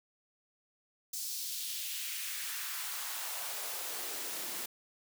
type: noise with high-pass filter sweep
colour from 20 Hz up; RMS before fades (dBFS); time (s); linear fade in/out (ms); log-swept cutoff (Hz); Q
white; -39; 1.13-4.66; 5; 5600 to 220; 1.5
effects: none